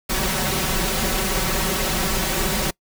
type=noise with comb filter; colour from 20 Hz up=pink; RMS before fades=-22 dBFS; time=0.09-2.71 s; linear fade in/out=10 ms; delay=5.3 ms; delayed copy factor=+1; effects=noise-tail reverb RT60 0.1 s tail -24 dB re dry